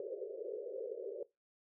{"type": "band-pass noise", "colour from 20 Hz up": "pink", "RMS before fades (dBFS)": -43, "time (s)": [0, 1.23], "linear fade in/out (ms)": 2, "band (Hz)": [380, 560], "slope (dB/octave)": 96, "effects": ["noise-tail reverb RT60 0.2 s tail -20 dB re dry"]}